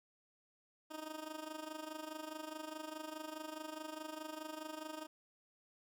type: tone with amplitude modulation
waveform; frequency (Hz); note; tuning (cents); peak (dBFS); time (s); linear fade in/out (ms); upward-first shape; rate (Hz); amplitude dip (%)
15% pulse; 311.1; D#4; 0; -35; 0.9-5.07; 20; sine; 24.8; 75
effects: none